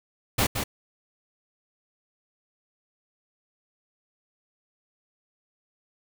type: noise with echo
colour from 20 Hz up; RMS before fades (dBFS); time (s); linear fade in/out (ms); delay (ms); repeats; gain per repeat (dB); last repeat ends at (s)
pink; -22; 0.38-0.47; 10; 170; 1; -6; 0.64
effects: none